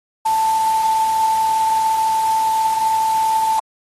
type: tone in noise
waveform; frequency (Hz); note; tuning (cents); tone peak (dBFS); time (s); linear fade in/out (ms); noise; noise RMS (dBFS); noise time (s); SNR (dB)
sine; 883; A5; +6; -14; 0.25-3.6; 10; white; -31; 0.25-3.6; +14
effects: AAC 32 kbps